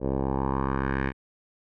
10% pulse tone with low-pass filter sweep, 67.1 Hz, C2, 44 cents sharp, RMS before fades -27 dBFS, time 0-1.13 s, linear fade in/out 50 ms, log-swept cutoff 560 to 2000 Hz, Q 3, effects none

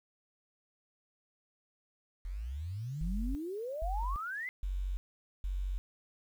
sine exponential sweep, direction up, 41.57 to 2093 Hz, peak -36 dBFS, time 2.25-4.49 s, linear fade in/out 0 ms
sine tone bursts, 46.83 Hz, F#1, 22 cents sharp, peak -32 dBFS, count 4, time 3.01-5.78 s, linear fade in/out 0 ms, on 340 ms, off 470 ms
effects 10-bit

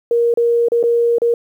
sine tone with dropouts, 470.4 Hz, A#4, 16 cents sharp, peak -11 dBFS, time 0.11-1.34 s, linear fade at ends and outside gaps 2 ms, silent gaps 0.34-0.373 / 0.685-0.719 / 0.829-0.837 / 1.184-1.218 s, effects 8-bit

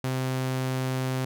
sawtooth tone, 130 Hz, C3, 11 cents flat, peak -22 dBFS, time 0.04-1.25 s, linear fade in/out 2 ms, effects none

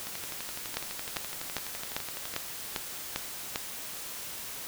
two click trains, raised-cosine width 0.2 ms, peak -20 / -12 dBFS, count 28 / 8, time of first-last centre 0.07-2.339 / 0.77-3.559 s, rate 11.9 / 2.51 Hz, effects white hiss -40 dBFS RMS until 4.67 s

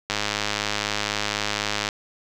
click train, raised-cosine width 0.2 ms, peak -6 dBFS, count 187, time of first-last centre 0.1-1.888 s, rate 104 Hz, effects none

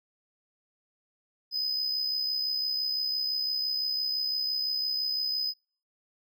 triangle tone with amplitude modulation, 5020 Hz, D#8, 15 cents sharp, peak -24 dBFS, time 1.51-5.54 s, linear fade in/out 50 ms, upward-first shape sine, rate 65.9 Hz, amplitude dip 50%, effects noise-tail reverb RT60 0.4 s tail -23 dB re dry

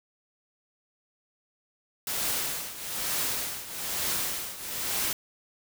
white noise with tremolo, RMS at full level -28 dBFS, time 2.07-5.13 s, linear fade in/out 2 ms, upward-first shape triangle, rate 1.1 Hz, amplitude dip 80%, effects none

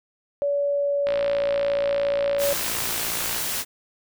sine tone with pitch glide, 570 to 565.7 Hz, C#5 to C#5, +48 to +35 cents, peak -20 dBFS, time 0.42-2.53 s, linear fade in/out 0 ms, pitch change -13 cents, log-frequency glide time 0.72-1.47 s
click train, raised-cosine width 0.3 ms, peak -15 dBFS, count 133, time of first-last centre 1.07-3.382 s, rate 57.1 Hz
white noise, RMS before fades -27 dBFS, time 2.38-3.65 s, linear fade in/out 50 ms
effects none

